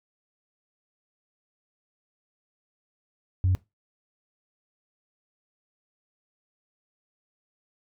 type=tone; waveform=sine; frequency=92.5 Hz; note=F#2; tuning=in tune; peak=-18 dBFS; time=3.44-3.55 s; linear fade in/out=0 ms; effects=noise-tail reverb RT60 0.2 s tail -20 dB re dry + tanh soft clip ceiling -16 dBFS